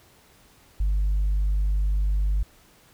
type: tone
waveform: sine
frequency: 50 Hz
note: G1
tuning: 35 cents sharp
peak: -18 dBFS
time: 0.8-2.43 s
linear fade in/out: 5 ms
effects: tanh soft clip ceiling -18 dBFS + pink hiss -56 dBFS RMS until 2.93 s